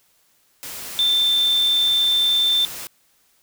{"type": "tone in noise", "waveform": "sine", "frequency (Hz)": 3558, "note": "A7", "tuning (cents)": 19, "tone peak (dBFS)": -15, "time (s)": [0.99, 2.65], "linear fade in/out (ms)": 0, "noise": "white", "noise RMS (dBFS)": -33, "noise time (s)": [0.63, 2.87], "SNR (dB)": 15, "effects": ["white hiss -61 dBFS RMS until 3.42 s"]}